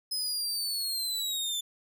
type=linear sweep; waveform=sawtooth; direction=down; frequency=5100 to 3499 Hz; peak=-27 dBFS; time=0.11-1.61 s; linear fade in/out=10 ms; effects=none